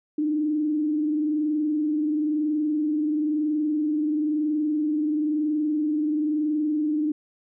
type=tone with frequency modulation; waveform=sine; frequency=303.1 Hz; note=D#4; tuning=45 cents flat; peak=-21 dBFS; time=0.18-7.12 s; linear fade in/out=5 ms; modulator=21 Hz; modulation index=0.43; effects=none